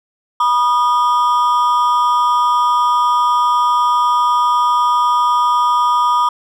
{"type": "ring-modulated tone", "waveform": "triangle", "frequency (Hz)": 1100, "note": "C#6", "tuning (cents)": -14, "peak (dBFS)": -6, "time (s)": [0.4, 6.29], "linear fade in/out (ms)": 5, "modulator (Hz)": 126, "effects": []}